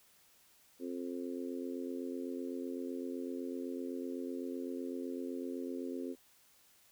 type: harmonic tone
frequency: 87.9 Hz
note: F2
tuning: 12 cents sharp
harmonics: 3 / 4 / 5 / 6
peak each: -40 / -43 / -45 / -50 dBFS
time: 0.79-6.16 s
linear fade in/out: 50 ms
effects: white hiss -66 dBFS RMS until 6.91 s